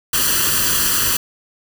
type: noise with comb filter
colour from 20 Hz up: white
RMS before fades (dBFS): -17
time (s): 0.13-1.17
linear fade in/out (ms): 5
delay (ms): 0.67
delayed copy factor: +0.75
effects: none